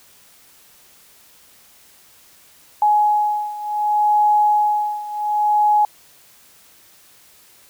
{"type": "beating tone pair", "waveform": "sine", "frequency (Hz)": [839, 839.67], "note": ["G#5", "G#5"], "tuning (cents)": [17, 19], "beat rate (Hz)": 0.67, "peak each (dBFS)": [-16, -19], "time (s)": [2.82, 5.85], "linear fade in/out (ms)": 2, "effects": ["white hiss -50 dBFS RMS until 7.69 s"]}